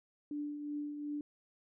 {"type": "tone with tremolo", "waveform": "sine", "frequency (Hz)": 293.7, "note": "D4", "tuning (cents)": 0, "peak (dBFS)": -35, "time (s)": [0.31, 1.21], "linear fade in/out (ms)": 2, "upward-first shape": "triangle", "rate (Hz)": 2.7, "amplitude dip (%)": 50, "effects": []}